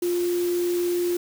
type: tone in noise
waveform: sine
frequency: 351.2 Hz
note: F4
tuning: 10 cents sharp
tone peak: -21 dBFS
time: 0.02-1.17 s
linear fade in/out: 5 ms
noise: white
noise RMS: -37 dBFS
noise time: 0.02-1.17 s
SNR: +13 dB
effects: none